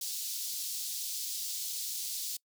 pink high-pass noise, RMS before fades -37 dBFS, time 0.01-2.37 s, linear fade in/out 5 ms, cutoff 4100 Hz, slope 24 dB/octave, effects noise-tail reverb RT60 0.1 s tail -24 dB re dry

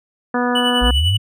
harmonic tone, 245.4 Hz, B3, 11 cents flat, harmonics 1 / 2 / 3 / 4 / 5 / 6 / 7, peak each -19 / -22 / -24 / -25 / -26 / -27 / -27 dBFS, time 0.34-0.91 s, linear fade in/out 5 ms
triangle tone with tremolo, 2960 Hz, F#7, in tune, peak -14 dBFS, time 0.55-1.17 s, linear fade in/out 5 ms, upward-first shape sine, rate 10 Hz, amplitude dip 60%
sine exponential sweep, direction up, 50.4 to 111.4 Hz, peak -14 dBFS, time 0.81-1.18 s, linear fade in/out 20 ms
effects none

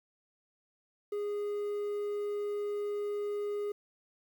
triangle tone with quantisation, 412.2 Hz, G#4, 13 cents flat, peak -30 dBFS, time 1.12-3.72 s, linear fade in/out 5 ms, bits 10, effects none

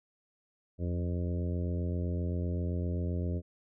harmonic tone with a mistuned harmonic, 87.7 Hz, F2, 8 cents sharp, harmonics 1 / 2 / 3 / 4 / 5 / 6 / 7, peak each -31 / -37 / -41 / -43 / -45 / -47 / -48 dBFS, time 0.78-3.42 s, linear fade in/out 50 ms, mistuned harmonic 1, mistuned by -50 cents, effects none

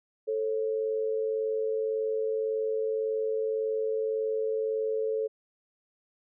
sine tone pair together, 440 / 541.8 Hz, A4 / C#5, 0 / -40 cents, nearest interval major third, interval 360 cents, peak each -27 / -34 dBFS, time 0.27-5.28 s, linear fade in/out 20 ms, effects none

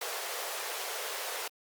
pink high-pass noise, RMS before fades -37 dBFS, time 0.01-1.48 s, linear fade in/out 5 ms, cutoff 420 Hz, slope 48 dB/octave, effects Opus 48 kbps

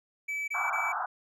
triangle tone bursts, 2300 Hz, D7, 37 cents flat, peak -29 dBFS, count 3, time 0.28-0.926 s, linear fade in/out 10 ms, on 200 ms, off 23 ms
white band-pass noise, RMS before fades -32 dBFS, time 0.54-1.06 s, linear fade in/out 5 ms, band 690 to 1500 Hz, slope 96 dB/octave
effects none

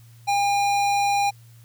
square tone with notch filter, 807 Hz, G#5, 50 cents flat, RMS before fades -21 dBFS, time 0.27-1.31 s, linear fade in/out 20 ms, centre 12000 Hz, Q 0.98, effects added 116 Hz sine -46 dBFS peak until 1.64 s + white hiss -58 dBFS RMS until 1.64 s

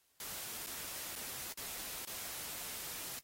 white noise with dropouts, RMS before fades -44 dBFS, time 0.2-3.19 s, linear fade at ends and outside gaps 1 ms, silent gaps 0.663-0.669 / 1.155-1.16 / 1.525-1.574 / 2.05-2.073 s, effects white hiss -73 dBFS RMS until 3.23 s + AAC 48 kbps

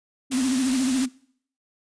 sine tone with vibrato, 259.5 Hz, C4, 14 cents flat, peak -20 dBFS, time 0.3-1.09 s, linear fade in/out 50 ms, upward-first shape sine, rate 14 Hz, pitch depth 79 cents each way
white noise, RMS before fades -30 dBFS, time 0.31-1.06 s, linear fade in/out 10 ms
effects noise-tail reverb RT60 0.6 s tail -22 dB re dry + resampled to 22050 Hz

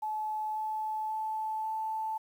sine tone with pitch steps, 861 / 866.5 / 872 / 877.6 Hz, A5 / A5 / A5 / A5, -38 / -27 / -16 / -5 cents, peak -31 dBFS, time 0.02-2.18 s, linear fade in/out 10 ms, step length 540 ms, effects 10-bit

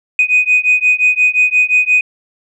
sine beating tone pair, 2491 / 2496.7 Hz, D#7 / D#7, +1 / +5 cents, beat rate 5.7 Hz, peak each -11 dBFS, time 0.19-2.01 s, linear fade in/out 2 ms, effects tanh soft clip ceiling -3 dBFS

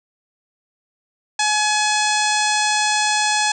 harmonic tone, 847 Hz, G#5, 34 cents sharp, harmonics 1 / 2 / 3 / 4 / 5 / 6 / 7 / 8 / 9 / 10, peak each -20 / -23 / -25 / -26 / -27 / -28 / -28 / -29 / -30 / -30 dBFS, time 1.39-3.52 s, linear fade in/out 5 ms, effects none

